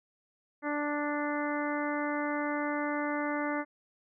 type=harmonic tone; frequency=293.7 Hz; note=D4; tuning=in tune; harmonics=1 / 2 / 3 / 4 / 5 / 6 / 7; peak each=-33 / -36 / -38 / -39 / -40 / -41 / -41 dBFS; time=0.62-3.65 s; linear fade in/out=50 ms; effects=none